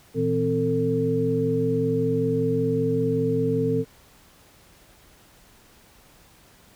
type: tone cluster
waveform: sine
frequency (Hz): 117.8 / 163 / 260.7 / 448.1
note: A#2 / E3 / C4 / A4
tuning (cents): +19 / -19 / -6 / +32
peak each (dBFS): -28 / -28 / -26 / -23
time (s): 0.14-3.85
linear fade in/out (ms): 50
effects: pink hiss -54 dBFS RMS until 6.75 s